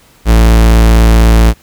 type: tone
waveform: 45% pulse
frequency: 56 Hz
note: A1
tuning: 31 cents sharp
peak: -3 dBFS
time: 0.25-1.54 s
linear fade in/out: 50 ms
effects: pink hiss -45 dBFS RMS until 1.62 s